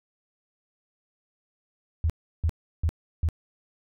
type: tone bursts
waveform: sine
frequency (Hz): 80.9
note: E2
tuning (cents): -32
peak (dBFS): -20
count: 4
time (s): 2.04-3.288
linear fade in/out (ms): 0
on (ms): 57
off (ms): 340
effects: none